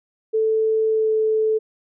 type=tone with pitch glide; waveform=sine; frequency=440 to 436.7 Hz; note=A4 to A4; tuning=0 to -13 cents; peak=-16 dBFS; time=0.33-1.59 s; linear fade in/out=20 ms; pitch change=-13 cents; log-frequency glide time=0.88-1.13 s; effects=none